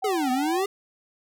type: tone with tremolo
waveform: sine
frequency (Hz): 763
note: G5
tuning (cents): -47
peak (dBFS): -26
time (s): 0.02-0.65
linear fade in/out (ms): 10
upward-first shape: triangle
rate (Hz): 4.2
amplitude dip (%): 40
type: exponential two-way sweep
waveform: square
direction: down then up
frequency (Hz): 442.4 to 246.9 to 409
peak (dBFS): -24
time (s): 0.04-0.66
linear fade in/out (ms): 5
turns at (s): 0.31
effects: none